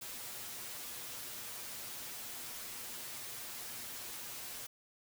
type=noise with comb filter; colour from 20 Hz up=white; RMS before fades=-45 dBFS; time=0.01-4.67 s; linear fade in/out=10 ms; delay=8.3 ms; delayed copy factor=+0.6; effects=none